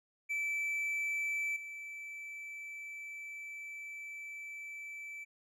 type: tone with level steps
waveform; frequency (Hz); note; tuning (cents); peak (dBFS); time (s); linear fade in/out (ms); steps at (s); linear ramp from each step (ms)
triangle; 2318; D7; -23; -31 / -41; 0.29-5.25; 20; 1.56; 5
effects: none